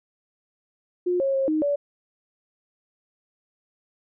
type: tone with pitch steps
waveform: sine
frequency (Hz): 357.4 / 544 / 538 / 310.5 / 574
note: F4 / C#5 / C5 / D#4 / D5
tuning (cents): +40 / -33 / +48 / -3 / -40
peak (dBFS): -20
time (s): 1.06-1.76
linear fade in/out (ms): 10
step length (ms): 140
effects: none

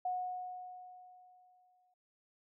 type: tone with exponential decay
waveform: sine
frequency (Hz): 730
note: F#5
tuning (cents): -24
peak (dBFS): -32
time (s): 0.05-1.94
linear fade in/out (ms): 5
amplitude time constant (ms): 410
effects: none

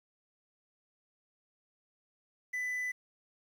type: tone with quantisation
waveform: triangle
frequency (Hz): 1996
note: B6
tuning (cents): +18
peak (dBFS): -31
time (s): 2.53-2.92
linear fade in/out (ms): 10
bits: 10
effects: none

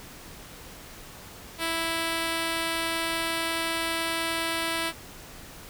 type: tone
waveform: 5% pulse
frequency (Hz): 329.6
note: E4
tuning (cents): 0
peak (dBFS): -15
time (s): 1.58-4.93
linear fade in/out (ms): 50
effects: pink hiss -45 dBFS RMS until 5.69 s

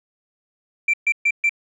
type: tone bursts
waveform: sine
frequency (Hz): 2349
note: D7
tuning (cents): 0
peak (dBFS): -13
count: 4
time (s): 0.88-1.494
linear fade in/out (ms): 5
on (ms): 56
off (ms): 130
effects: tanh soft clip ceiling -12 dBFS

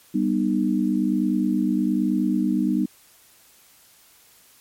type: chord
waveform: sine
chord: G augmented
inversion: none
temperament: just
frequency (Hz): 196 / 245 / 306.2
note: G3 / B3 / D#4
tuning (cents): 0 / -14 / -28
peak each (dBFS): -23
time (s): 0.14-2.86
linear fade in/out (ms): 10
effects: white hiss -54 dBFS RMS until 4.6 s + MP3 64 kbps

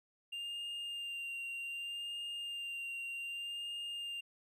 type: tone with vibrato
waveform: triangle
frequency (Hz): 2794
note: F7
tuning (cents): 0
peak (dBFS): -38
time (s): 0.32-4.21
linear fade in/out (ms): 10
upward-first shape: sine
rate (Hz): 0.65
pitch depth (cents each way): 19
effects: none

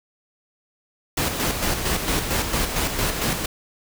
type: noise with tremolo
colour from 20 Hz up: pink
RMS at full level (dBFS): -22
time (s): 1.17-3.46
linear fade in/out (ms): 5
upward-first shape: square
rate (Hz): 4.4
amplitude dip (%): 45
effects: none

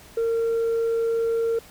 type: tone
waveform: sine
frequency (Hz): 458.4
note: A#4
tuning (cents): -29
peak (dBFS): -18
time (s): 0.17-1.59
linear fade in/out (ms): 5
effects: tanh soft clip ceiling -19 dBFS + pink hiss -48 dBFS RMS until 1.7 s

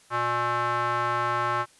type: tone with band-pass filter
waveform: square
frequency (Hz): 120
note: B2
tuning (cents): -49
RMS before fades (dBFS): -26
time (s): 0.1-1.66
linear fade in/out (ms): 50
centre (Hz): 1200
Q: 3.1
effects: white hiss -57 dBFS RMS until 1.79 s + resampled to 24000 Hz

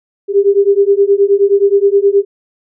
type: beating tone pair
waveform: sine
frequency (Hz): 395 / 404.5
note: G4 / G#4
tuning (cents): +13 / -46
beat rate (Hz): 9.5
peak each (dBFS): -10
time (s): 0.28-2.25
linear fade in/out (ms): 50
effects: none

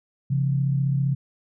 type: tone pair together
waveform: sine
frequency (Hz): 135.3 / 170.47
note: C#3 / F3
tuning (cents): -42 / -42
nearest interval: major third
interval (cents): 400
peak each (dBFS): -20 / -28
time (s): 0.3-1.15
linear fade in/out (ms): 10
effects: none

